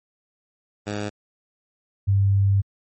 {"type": "tone pair in turn", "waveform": ["10% pulse", "sine"], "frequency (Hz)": [103.83, 98.77], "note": ["G#2", "G2"], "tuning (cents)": [0, 14], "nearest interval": "minor second", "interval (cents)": 86, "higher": "first", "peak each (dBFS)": [-18, -15], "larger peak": "second", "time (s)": [[0.86, 1.1], [2.07, 2.62]], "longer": "second", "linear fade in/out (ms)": 20, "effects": ["MP3 32 kbps"]}